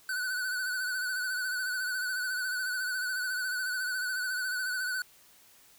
square tone with vibrato, 1498 Hz, F#6, 21 cents sharp, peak -31 dBFS, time 0.09-5.02 s, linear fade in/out 2 ms, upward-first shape sine, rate 14 Hz, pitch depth 50 cents each way, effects white hiss -59 dBFS RMS until 5.78 s

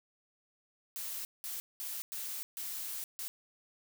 blue noise bursts at uneven times, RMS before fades -40 dBFS, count 6, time 0.96-1.25 / 1.44-1.6 / 1.8-2.02 / 2.12-2.43 / 2.57-3.04 / 3.19-3.28 s, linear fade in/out 0 ms, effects none

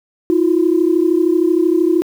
sine tone pair together, 323.5 / 356.5 Hz, E4 / F4, -32 / +36 cents, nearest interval major second, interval 168 cents, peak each -13 dBFS, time 0.3-2.02 s, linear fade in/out 0 ms, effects tanh soft clip ceiling -3 dBFS + 7-bit

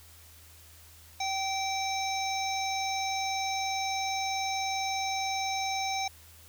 harmonic tone with a mistuned harmonic, 773 Hz, G5, 24 cents flat, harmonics 1 / 3 / 5 / 7 / 8, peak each -31 / -36 / -38 / -39 / -40 dBFS, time 1.2-6.08 s, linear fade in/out 5 ms, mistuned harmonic 8, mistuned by +40 cents, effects added 81 Hz sine -55 dBFS peak until 6.48 s + white hiss -55 dBFS RMS until 6.48 s

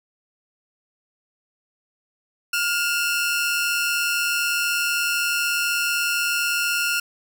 sawtooth tone pair together, 1416.5 / 2677 Hz, F6 / E7, +24 / +26 cents, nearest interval major seventh, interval 1102 cents, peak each -19 / -21 dBFS, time 2.53-7 s, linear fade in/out 5 ms, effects none

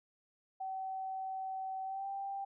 sine tone with pitch glide, 763 to 787.2 Hz, G5 to G5, -47 to +7 cents, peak -37 dBFS, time 0.6-2.45 s, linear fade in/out 10 ms, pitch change +54 cents, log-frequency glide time 1.84-2.08 s, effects none

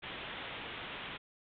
white low-pass noise, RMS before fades -44 dBFS, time 0.02-1.18 s, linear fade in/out 20 ms, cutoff 3600 Hz, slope 96 dB/octave, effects none

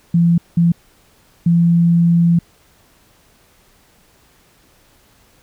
sine tone bursts at uneven times, 170 Hz, F3, 46 cents flat, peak -9 dBFS, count 3, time 0.14-0.38 / 0.57-0.72 / 1.46-2.39 s, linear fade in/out 5 ms, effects pink hiss -53 dBFS RMS until 5.42 s

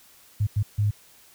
sine tone bursts at uneven times, 103.83 Hz, G#2, in tune, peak -19 dBFS, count 3, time 0.4-0.47 / 0.56-0.63 / 0.78-0.91 s, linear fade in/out 10 ms, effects white hiss -54 dBFS RMS until 1.34 s

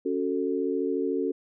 sine chord, F# minor, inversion second, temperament just, 277.5 / 370 / 444 Hz, C#4 / F#4 / A4, +2 / 0 / +16 cents, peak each -29 dBFS, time 0.05-1.32 s, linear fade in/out 10 ms, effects none

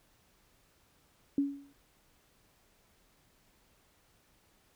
sine tone with exponential decay, 280.8 Hz, C#4, 22 cents sharp, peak -23 dBFS, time 1.38-1.73 s, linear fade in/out 2 ms, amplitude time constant 76 ms, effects pink hiss -68 dBFS RMS until 4.75 s

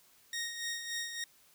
15% pulse tone with tremolo, 1864.7 Hz, A#6, in tune, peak -28 dBFS, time 0.33-1.24 s, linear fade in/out 2 ms, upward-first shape sine, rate 3.5 Hz, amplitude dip 55%, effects white hiss -64 dBFS RMS until 1.54 s

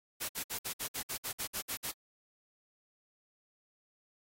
white noise bursts, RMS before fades -37 dBFS, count 12, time 0.2-1.92 s, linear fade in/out 20 ms, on 92 ms, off 56 ms, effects AAC 48 kbps

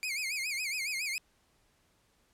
sawtooth tone with vibrato, 2312 Hz, D7, 28 cents flat, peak -29 dBFS, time 0.03-1.18 s, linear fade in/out 0 ms, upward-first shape sine, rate 7.2 Hz, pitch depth 170 cents each way, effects pink hiss -70 dBFS RMS until 2.33 s + low-pass 12000 Hz 12 dB/octave

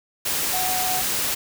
sine tone in noise, 740 Hz, F#5, in tune, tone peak -26 dBFS, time 0.53-1.02 s, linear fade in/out 10 ms, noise white, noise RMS -24 dBFS, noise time 0.25-1.35 s, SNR -5 dB, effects none

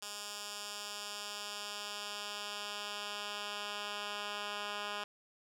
10% pulse tone with band-pass filter sweep, 206 Hz, G#3, 14 cents flat, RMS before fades -42 dBFS, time 0.02-5.04 s, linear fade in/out 5 ms, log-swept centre 6300 to 2400 Hz, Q 0.9, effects none

